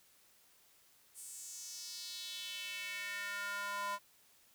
square tone with high-pass filter sweep, 202.5 Hz, G#3, 43 cents flat, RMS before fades -43 dBFS, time 1.14-3.99 s, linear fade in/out 50 ms, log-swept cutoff 9200 to 940 Hz, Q 3.1, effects white hiss -67 dBFS RMS until 4.54 s

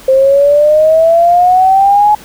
sine exponential sweep, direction up, 523.3 to 848 Hz, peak -4 dBFS, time 0.08-2.15 s, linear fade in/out 5 ms, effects pink hiss -35 dBFS RMS until 2.24 s

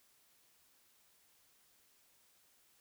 silence, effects white hiss -70 dBFS RMS until 2.8 s

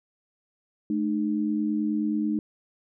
sine tone pair together, 215.5 / 304.8 Hz, A3 / D#4, -36 / -36 cents, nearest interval tritone, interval 600 cents, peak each -26 dBFS, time 0.9-2.39 s, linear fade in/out 2 ms, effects none

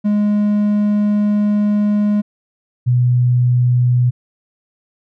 triangle / sine tone pair in turn, 207.7 / 123.5 Hz, G#3 / B2, 0 / 0 cents, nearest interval major sixth, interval 900 cents, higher first, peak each -10 dBFS, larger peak neither, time 0.04-2.22 / 2.86-4.11 s, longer first, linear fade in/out 20 ms, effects none

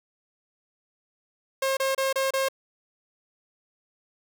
sawtooth tone bursts, 536 Hz, C5, 42 cents sharp, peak -19 dBFS, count 5, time 1.62-2.486 s, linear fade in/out 5 ms, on 150 ms, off 29 ms, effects 9-bit

